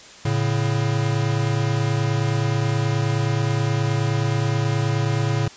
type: tone pair together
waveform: square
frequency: 111.7 / 141.16 Hz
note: A2 / C#3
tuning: +27 / +32 cents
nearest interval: major third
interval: 405 cents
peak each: -22 / -23 dBFS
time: 0.25-5.48 s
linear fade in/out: 5 ms
effects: white hiss -43 dBFS RMS until 5.56 s + resampled to 16000 Hz